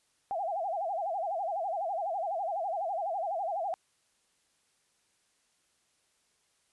sine tone with vibrato, 727 Hz, F#5, 31 cents flat, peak -30 dBFS, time 0.31-3.74 s, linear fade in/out 0 ms, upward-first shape sine, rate 12 Hz, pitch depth 210 cents each way, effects white hiss -72 dBFS RMS until 6.72 s + resampled to 24000 Hz

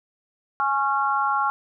sine tone cluster, 833 / 1097 / 1377 Hz, G#5 / C#6 / F6, +5 / -18 / -25 cents, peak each -24 dBFS, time 0.6-1.5 s, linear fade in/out 0 ms, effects none

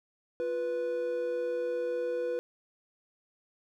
triangle tone pair together, 349.2 / 492.6 Hz, F4 / B4, 0 / -5 cents, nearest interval tritone, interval 595 cents, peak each -36 / -28 dBFS, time 0.4-2.39 s, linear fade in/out 0 ms, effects none

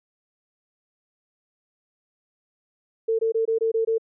sine tone bursts, 450 Hz, A4, 39 cents sharp, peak -19 dBFS, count 7, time 3.08-3.982 s, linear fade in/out 10 ms, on 110 ms, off 22 ms, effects none

